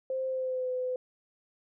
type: tone with pitch glide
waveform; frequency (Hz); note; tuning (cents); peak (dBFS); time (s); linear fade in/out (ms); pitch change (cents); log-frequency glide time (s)
sine; 523.3 to 506.4; C5 to B4; 0 to +43; -29; 0.1-0.96; 2; -57; 0.27-0.7
effects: none